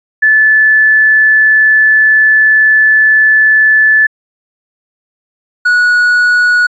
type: tone pair in turn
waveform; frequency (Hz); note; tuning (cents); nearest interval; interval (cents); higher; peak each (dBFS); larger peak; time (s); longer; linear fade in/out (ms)
sine / triangle; 1739 / 1462.3; A6 / F#6; -21 / -21; minor third; 300; first; -4; neither; 0.22-4.07 / 5.65-6.67; first; 10
effects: resampled to 16000 Hz